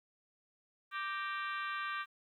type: harmonic tone with a mistuned harmonic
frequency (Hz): 392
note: G4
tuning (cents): 0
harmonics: 3 / 4 / 5 / 6 / 7 / 8 / 9 / 10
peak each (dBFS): -39 / -41 / -46 / -47 / -50 / -53 / -53 / -55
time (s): 0.91-2.06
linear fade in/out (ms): 50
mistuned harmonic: 5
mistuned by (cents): -82
effects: 12-bit